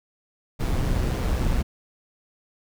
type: noise with amplitude modulation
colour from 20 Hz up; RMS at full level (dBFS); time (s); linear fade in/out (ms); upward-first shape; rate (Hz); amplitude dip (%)
brown; -21; 0.59-1.63; 20; sine; 127; 45
effects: none